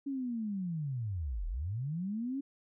sine linear two-way sweep, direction down then up, 282.9 to 37 to 282.9 Hz, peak -33 dBFS, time 0.06-2.41 s, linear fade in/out 10 ms, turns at 1.47 s, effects none

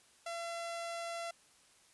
sawtooth tone, 678 Hz, E5, 49 cents sharp, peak -35 dBFS, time 0.26-1.31 s, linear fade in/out 5 ms, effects white hiss -65 dBFS RMS until 1.93 s + resampled to 24000 Hz

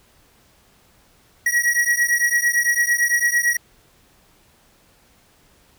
square beating tone pair, 1907 / 1915.9 Hz, A#6 / A#6, +39 / +47 cents, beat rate 8.9 Hz, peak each -20 dBFS, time 1.46-3.57 s, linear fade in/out 5 ms, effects pink hiss -56 dBFS RMS until 5.78 s

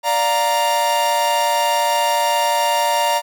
45% pulse chord, Bb major, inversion first, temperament equal, 587.3 / 698.5 / 932.3 Hz, D5 / F5 / Bb5, 0 / 0 / 0 cents, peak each -22 / -23 / -17 dBFS, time 0.03-3.22 s, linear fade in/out 50 ms, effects none

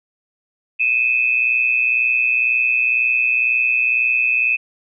sine tone pair together, 2489 / 2611 Hz, D#7 / E7, 0 / -17 cents, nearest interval minor second, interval 83 cents, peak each -17 dBFS, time 0.79-4.57 s, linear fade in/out 20 ms, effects none

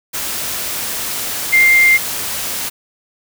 sine tone in noise, 2103 Hz, C7, 8 cents sharp, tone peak -7 dBFS, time 1.52-1.98 s, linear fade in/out 20 ms, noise white, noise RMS -22 dBFS, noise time 0.13-2.7 s, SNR +12 dB, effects none

